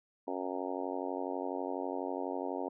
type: harmonic tone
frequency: 92.1 Hz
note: F#2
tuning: 7 cents flat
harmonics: 3 / 4 / 5 / 6 / 7 / 8 / 9 / 10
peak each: -40 / -41 / -42 / -43 / -43 / -44 / -45 / -45 dBFS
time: 0.27-2.69 s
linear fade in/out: 10 ms
effects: none